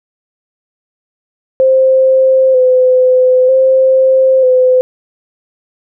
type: tone with vibrato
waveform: sine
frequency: 517 Hz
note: C5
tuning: 21 cents flat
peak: -5 dBFS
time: 1.6-4.81 s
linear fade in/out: 0 ms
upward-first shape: square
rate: 0.53 Hz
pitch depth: 26 cents each way
effects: none